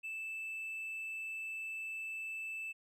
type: tone with hard clipping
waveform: sine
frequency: 2637 Hz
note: E7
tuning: in tune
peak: -40 dBFS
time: 0.03-2.73 s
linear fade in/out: 20 ms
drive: 2 dB
effects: none